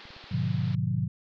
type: band-pass noise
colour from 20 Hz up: white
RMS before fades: -49 dBFS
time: 0-0.75 s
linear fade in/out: 0 ms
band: 190 to 4600 Hz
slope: 48 dB/octave
type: clicks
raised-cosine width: 5 ms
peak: -39 dBFS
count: 6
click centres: 0.054 / 0.105 / 0.165 / 0.241 / 0.314 / 0.349 s
type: chord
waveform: sine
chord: G# diminished seventh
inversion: none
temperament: just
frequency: 103.83 / 124.59 / 149.51 / 179.41 Hz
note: G#2 / B2 / D3 / F3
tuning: 0 / +16 / +31 / +47 cents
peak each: -31 / -29 / -31 / -31 dBFS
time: 0.31-1.08 s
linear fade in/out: 10 ms
effects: none